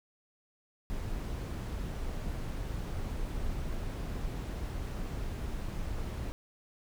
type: noise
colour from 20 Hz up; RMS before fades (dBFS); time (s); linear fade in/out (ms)
brown; -36; 0.9-6.32; 0
effects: none